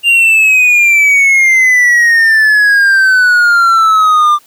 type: exponential sweep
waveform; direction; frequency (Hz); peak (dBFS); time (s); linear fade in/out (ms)
triangle; down; 2806 to 1185; -3; 0.03-4.39; 50
effects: white hiss -46 dBFS RMS until 4.46 s